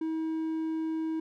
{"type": "tone", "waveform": "triangle", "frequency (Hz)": 320, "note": "D#4", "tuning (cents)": 49, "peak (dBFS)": -27, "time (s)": [0.01, 1.2], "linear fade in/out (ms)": 5, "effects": []}